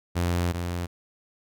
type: tone pair in turn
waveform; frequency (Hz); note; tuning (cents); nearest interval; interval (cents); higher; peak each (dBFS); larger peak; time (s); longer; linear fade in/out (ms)
sawtooth; 87.31 / 87.31; F2 / F2; 0 / 0; unison; 0; neither; -19 / -24; first; 0.15-0.53 / 0.53-0.87; first; 20
effects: none